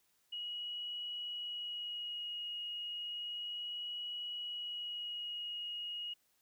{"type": "tone with vibrato", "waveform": "sine", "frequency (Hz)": 2899, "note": "F#7", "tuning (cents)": -36, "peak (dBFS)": -39, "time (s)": [0.32, 6.14], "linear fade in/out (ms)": 10, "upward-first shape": "sine", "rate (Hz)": 0.32, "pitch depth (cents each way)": 11, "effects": ["white hiss -75 dBFS RMS until 6.41 s"]}